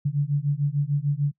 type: beating tone pair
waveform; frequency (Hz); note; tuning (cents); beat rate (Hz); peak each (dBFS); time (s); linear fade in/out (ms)
sine; 140.7 / 147.4; C#3 / D3; +26 / +7; 6.7; -24; 0.05-1.32; 10
effects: noise-tail reverb RT60 0.1 s tail -24 dB re dry